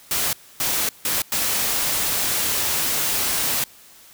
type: noise bursts at uneven times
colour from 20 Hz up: white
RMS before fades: -22 dBFS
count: 4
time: 0.11-0.33 / 0.6-0.89 / 1.05-1.22 / 1.32-3.64 s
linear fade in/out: 2 ms
effects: white hiss -48 dBFS RMS until 4.13 s